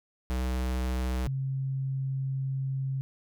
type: tone pair in turn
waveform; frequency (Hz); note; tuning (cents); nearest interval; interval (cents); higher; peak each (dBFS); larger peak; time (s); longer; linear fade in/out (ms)
square / sine; 63.3 / 134.13; B1 / C3; +43 / +43; octave + minor second; 1300; second; -28; neither; 0.3-1.27 / 1.27-3.01; second; 0
effects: none